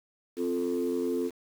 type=chord; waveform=sine; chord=F major; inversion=second; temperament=equal; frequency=261.6 / 349.2 / 440 Hz; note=C4 / F4 / A4; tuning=0 / 0 / 0 cents; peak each=-30 dBFS; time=0.36-1.31 s; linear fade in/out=50 ms; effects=tanh soft clip ceiling -21 dBFS + 8-bit